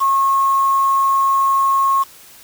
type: tone with quantisation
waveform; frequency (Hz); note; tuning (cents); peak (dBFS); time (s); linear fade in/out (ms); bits
sine; 1087; C#6; -34; -12; 0-2.04; 20; 5
effects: white hiss -43 dBFS RMS until 2.43 s